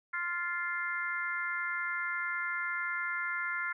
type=harmonic tone; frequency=349.2 Hz; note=F4; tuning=in tune; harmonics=3 / 4 / 5 / 6; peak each=-42 / -35 / -38 / -37 dBFS; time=0.13-3.73 s; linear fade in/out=10 ms; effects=none